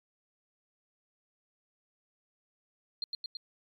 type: tone with echo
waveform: sine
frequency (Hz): 4204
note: C8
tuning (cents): +7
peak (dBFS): -31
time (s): 3.02-3.04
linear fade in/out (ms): 2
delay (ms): 110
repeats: 3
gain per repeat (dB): -2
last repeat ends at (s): 3.37
effects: MP3 64 kbps